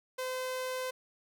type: tone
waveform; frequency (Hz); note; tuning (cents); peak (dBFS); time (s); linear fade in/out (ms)
sawtooth; 513; C5; -34; -30; 0.18-0.91; 10
effects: none